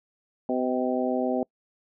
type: harmonic tone with a mistuned harmonic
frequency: 126.9 Hz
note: B2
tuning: 47 cents sharp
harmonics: 2 / 3 / 4 / 5 / 6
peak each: -27 / -31 / -30 / -30 / -33 dBFS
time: 0.49-1.43 s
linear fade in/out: 2 ms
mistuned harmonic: 6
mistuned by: +37 cents
effects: noise-tail reverb RT60 0.1 s tail -26 dB re dry